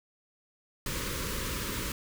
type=band-stop noise; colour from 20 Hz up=pink; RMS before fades=-34 dBFS; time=0.86-1.92 s; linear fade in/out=2 ms; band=580 to 940 Hz; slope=96 dB/octave; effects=none